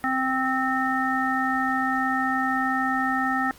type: harmonic tone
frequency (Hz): 261.6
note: C4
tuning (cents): 0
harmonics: 1 / 3 / 5 / 7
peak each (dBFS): -27 / -27 / -27 / -27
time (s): 0.04-3.51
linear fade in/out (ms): 0
effects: pink hiss -50 dBFS RMS until 3.58 s + Opus 32 kbps